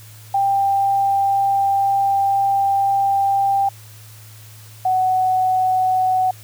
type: tone pair in turn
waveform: sine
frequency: 790 / 745.7 Hz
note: G5 / F#5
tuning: +13 / +13 cents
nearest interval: minor second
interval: 100 cents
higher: first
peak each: -14 dBFS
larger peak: neither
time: 0.34-3.69 / 4.85-6.31 s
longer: first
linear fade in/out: 5 ms
effects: added 108 Hz sine -40 dBFS peak until 6.43 s + white hiss -45 dBFS RMS until 6.43 s